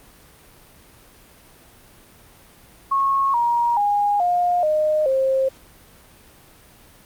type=tone with pitch steps; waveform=sine; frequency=1094 / 946.9 / 819.6 / 709.4 / 614 / 531.4 Hz; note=C#6 / A#5 / G#5 / F5 / D#5 / C5; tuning=-23 / +27 / -23 / +27 / -23 / +27 cents; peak=-16 dBFS; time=2.91-5.49 s; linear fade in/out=10 ms; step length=430 ms; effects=pink hiss -49 dBFS RMS until 7.05 s + Opus 32 kbps